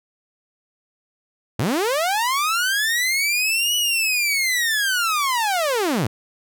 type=linear two-way sweep; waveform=sawtooth; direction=up then down; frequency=90 to 2960 to 90 Hz; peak=-15 dBFS; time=1.59-6.07 s; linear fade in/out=5 ms; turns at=3.76 s; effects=none